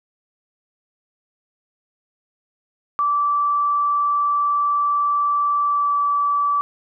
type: tone with pitch glide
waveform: sine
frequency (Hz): 1162 to 1154.6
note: D6 to D6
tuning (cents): -19 to -30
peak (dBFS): -16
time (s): 2.99-6.61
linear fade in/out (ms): 0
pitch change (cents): -11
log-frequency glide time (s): 5.64-5.96
effects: none